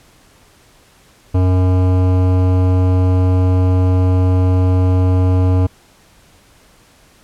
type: tone with hard clipping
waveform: sine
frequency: 92 Hz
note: F#2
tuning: 9 cents flat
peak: -12 dBFS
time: 1.34-5.67 s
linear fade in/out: 10 ms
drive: 16 dB
effects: pink hiss -49 dBFS RMS until 7.23 s + low-pass 12000 Hz 12 dB/octave